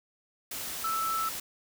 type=tone in noise; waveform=sine; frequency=1318 Hz; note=E6; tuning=1 cent flat; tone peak=-28 dBFS; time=0.84-1.29 s; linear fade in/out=5 ms; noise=white; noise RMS=-37 dBFS; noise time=0.51-1.4 s; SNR=+6 dB; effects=none